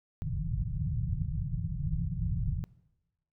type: low-pass noise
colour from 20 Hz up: white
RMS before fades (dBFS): -32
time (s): 0.22-2.64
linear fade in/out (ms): 0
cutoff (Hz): 170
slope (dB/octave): 96
effects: noise-tail reverb RT60 1.0 s tail -22 dB re dry